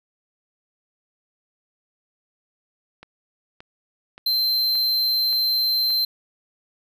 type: click train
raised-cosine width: 0.3 ms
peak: -25 dBFS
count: 6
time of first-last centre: 3.03-5.904 s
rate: 1.74 Hz
type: tone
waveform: square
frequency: 4112 Hz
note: C8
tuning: 31 cents flat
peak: -19 dBFS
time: 4.26-6.05 s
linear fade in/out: 5 ms
effects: none